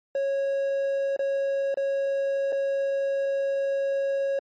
triangle tone with dropouts, 550 Hz, C#5, 14 cents flat, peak -21 dBFS, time 0.15-4.39 s, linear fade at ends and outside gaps 2 ms, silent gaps 1.164-1.192 / 1.743-1.772 / 2.522-2.526 s, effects MP3 32 kbps

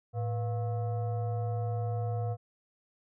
sine tone with frequency modulation, 110 Hz, A2, in tune, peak -29 dBFS, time 0.13-2.37 s, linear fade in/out 50 ms, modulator 597 Hz, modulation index 0.63, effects none

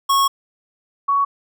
square / sine tone pair in turn, 1100 / 1119.2 Hz, C#6 / C#6, -14 / +16 cents, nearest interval unison, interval 30 cents, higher second, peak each -14 dBFS, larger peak neither, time 0.09-0.28 / 1.08-1.25 s, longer first, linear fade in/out 10 ms, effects none

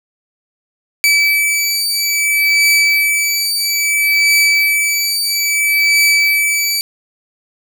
sawtooth beating tone pair, 2303 / 2303.6 Hz, D7 / D7, -34 / -34 cents, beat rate 0.6 Hz, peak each -11 dBFS, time 1.04-6.81 s, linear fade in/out 0 ms, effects none

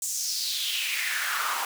pink noise with high-pass filter sweep, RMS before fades -29 dBFS, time 0.02-1.65 s, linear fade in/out 2 ms, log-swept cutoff 7500 to 940 Hz, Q 4, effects none

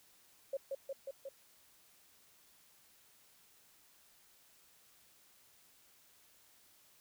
sine tone with echo, 545 Hz, C#5, 29 cents flat, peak -34 dBFS, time 0.53-0.57 s, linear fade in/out 5 ms, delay 180 ms, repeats 4, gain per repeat -2 dB, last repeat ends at 1.29 s, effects white hiss -66 dBFS RMS until 7 s

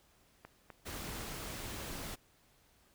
click train, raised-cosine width 0.5 ms, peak -33 dBFS, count 5, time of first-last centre 0.45-1.46 s, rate 3.96 Hz
pink noise, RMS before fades -43 dBFS, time 0.85-2.16 s, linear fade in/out 20 ms
effects pink hiss -68 dBFS RMS until 2.94 s

